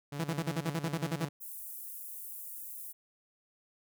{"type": "tone with tremolo", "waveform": "sawtooth", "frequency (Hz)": 143.1, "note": "D3", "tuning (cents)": -45, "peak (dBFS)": -33, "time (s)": [0.12, 1.29], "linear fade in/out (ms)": 5, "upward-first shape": "triangle", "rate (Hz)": 5.6, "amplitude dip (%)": 50}
{"type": "tone bursts", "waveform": "sawtooth", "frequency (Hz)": 164.81, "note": "E3", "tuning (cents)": 0, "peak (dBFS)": -26, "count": 12, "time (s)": [0.19, 1.255], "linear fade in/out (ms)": 10, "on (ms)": 53, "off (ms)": 39}
{"type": "high-pass noise", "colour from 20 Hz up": "pink", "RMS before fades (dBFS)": -44, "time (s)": [1.4, 2.93], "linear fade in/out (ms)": 20, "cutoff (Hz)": 11000, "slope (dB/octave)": 24}
{"effects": []}